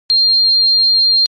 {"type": "tone", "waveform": "sine", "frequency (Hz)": 4198, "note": "C8", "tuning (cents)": 5, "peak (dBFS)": -8, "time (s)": [0.1, 1.26], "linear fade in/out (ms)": 0, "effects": ["MP3 48 kbps"]}